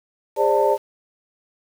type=tone cluster; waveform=sine; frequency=407.5 / 527 / 594 / 892 Hz; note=G#4 / C5 / D5 / A5; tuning=-33 / +12 / +20 / +23 cents; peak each=-20 dBFS; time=0.36-0.78 s; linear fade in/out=50 ms; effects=tanh soft clip ceiling -4 dBFS + 7-bit